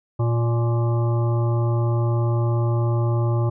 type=harmonic tone with a mistuned harmonic; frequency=117.1 Hz; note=A#2; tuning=8 cents sharp; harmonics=1 / 3 / 5 / 7 / 9 / 10; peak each=-18 / -28 / -32 / -35 / -37 / -38 dBFS; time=0.19-3.5 s; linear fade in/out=10 ms; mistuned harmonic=7; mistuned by=+40 cents; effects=none